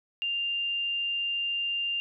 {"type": "tone", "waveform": "sine", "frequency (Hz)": 2794, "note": "F7", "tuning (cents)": 0, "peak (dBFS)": -27, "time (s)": [0.22, 2], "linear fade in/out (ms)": 0, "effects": []}